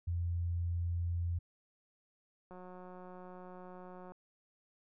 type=tone; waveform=sine; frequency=86.1 Hz; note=F2; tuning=24 cents flat; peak=-32 dBFS; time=0.07-1.39 s; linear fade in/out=10 ms
type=click train; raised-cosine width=1 ms; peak=-38 dBFS; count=294; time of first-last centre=2.51-4.12 s; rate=182 Hz
effects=none